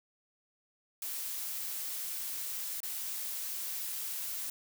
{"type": "noise with dropouts", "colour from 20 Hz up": "blue", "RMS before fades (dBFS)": -38, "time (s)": [1.02, 4.5], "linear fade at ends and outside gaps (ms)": 2, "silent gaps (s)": [2.804, 2.831], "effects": []}